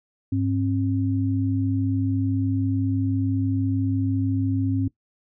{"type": "tone pair together", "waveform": "sine", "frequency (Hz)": [102, 268.1], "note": ["G#2", "C4"], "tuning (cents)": [-31, 42], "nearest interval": "octave + perfect fourth", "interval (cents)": 1673, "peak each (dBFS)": -23, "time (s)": [0.32, 4.88], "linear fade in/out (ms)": 5, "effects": ["noise-tail reverb RT60 0.1 s tail -18 dB re dry"]}